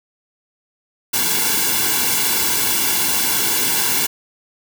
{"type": "noise with comb filter", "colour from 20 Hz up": "white", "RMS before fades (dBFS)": -18, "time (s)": [1.13, 4.07], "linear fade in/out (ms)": 10, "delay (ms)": 1.6, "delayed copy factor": -0.9, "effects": []}